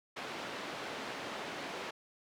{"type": "band-pass noise", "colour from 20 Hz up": "pink", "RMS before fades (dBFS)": -42, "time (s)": [0.16, 1.91], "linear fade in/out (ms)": 10, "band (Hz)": [300, 3600], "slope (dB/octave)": 12, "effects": []}